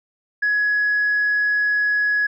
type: tone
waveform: sine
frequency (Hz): 1679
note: G#6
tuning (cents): +18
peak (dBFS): -15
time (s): 0.42-2.27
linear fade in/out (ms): 10
effects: tanh soft clip ceiling -13 dBFS